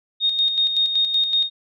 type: tone with tremolo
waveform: sine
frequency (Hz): 3706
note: A#7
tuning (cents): -11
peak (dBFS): -15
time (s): 0.2-1.5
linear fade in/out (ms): 50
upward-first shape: square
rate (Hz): 5.3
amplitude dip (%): 50
effects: none